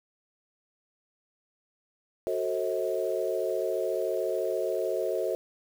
sine chord, F# diminished seventh, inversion none, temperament just, 370 / 444 / 532.8 / 639.4 Hz, F#4 / A4 / C5 / Eb5, 0 / +16 / +31 / +47 cents, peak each -32 dBFS, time 2.27-5.35 s, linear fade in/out 0 ms, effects 8-bit

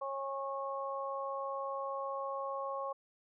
harmonic tone, 273.5 Hz, C#4, 23 cents flat, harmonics 2 / 3 / 4, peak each -39 / -44 / -39 dBFS, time 0.01-2.93 s, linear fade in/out 10 ms, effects none

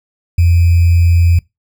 sine tone with sample-and-hold, 85.5 Hz, F2, 36 cents flat, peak -6 dBFS, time 0.38-1.39 s, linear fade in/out 5 ms, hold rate 2450 Hz, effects noise-tail reverb RT60 0.2 s tail -24 dB re dry

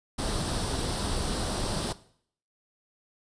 pink noise with comb filter, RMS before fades -30 dBFS, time 0.18-1.93 s, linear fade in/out 10 ms, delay 0.22 ms, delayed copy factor +0.55, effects noise-tail reverb RT60 0.6 s tail -17 dB re dry + resampled to 22050 Hz

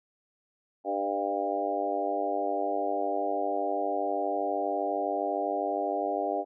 harmonic tone with a mistuned harmonic, 99.8 Hz, G2, 32 cents sharp, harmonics 3 / 4 / 5 / 6 / 7 / 8, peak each -36 / -35 / -36 / -33 / -32 / -34 dBFS, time 0.84-6.45 s, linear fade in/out 50 ms, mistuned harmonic 6, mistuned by +21 cents, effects none

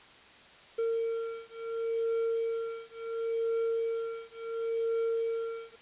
triangle beating tone pair, 456.6 / 457.31 Hz, A#4 / A#4, -36 / -33 cents, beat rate 0.71 Hz, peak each -31 dBFS, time 0.78-5.76 s, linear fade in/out 10 ms, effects white hiss -54 dBFS RMS until 5.81 s + resampled to 8000 Hz

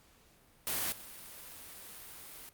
white noise with level steps, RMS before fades -34 / -49 dBFS, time 0.67-2.49 s, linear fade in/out 0 ms, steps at 0.92 s, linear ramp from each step 2 ms, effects pink hiss -64 dBFS RMS until 2.53 s + Opus 48 kbps

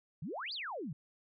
sine exponential two-way sweep, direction up then down, 130 to 4978 to 130 Hz, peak -38 dBFS, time 0.22-0.93 s, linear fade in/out 5 ms, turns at 0.53 s, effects none

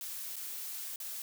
blue noise with dropouts, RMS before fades -41 dBFS, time 0.01-1.22 s, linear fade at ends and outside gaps 1 ms, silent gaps 0.358-0.365 / 0.959-1.001 s, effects none

